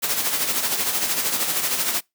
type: noise with tremolo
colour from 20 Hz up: white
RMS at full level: -21 dBFS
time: 0.02-2.01 s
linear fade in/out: 20 ms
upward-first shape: sine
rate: 13 Hz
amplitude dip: 50%
effects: noise-tail reverb RT60 0.2 s tail -26 dB re dry + high-pass 150 Hz 12 dB/octave